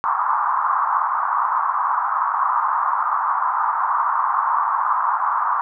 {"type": "band-pass noise", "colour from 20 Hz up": "white", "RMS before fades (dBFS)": -20, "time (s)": [0.04, 5.61], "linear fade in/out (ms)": 0, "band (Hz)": [920, 1200], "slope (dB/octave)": 48, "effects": []}